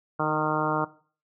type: harmonic tone with a mistuned harmonic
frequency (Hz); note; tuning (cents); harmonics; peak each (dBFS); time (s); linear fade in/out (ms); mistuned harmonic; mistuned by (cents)
153.8; D#3; -20; 1 / 2 / 3 / 4 / 5 / 6 / 7 / 8 / 9; -32 / -32 / -32 / -32 / -32 / -32 / -32 / -32 / -32; 0.19-0.85; 10; 2; +17
effects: noise-tail reverb RT60 0.4 s tail -17 dB re dry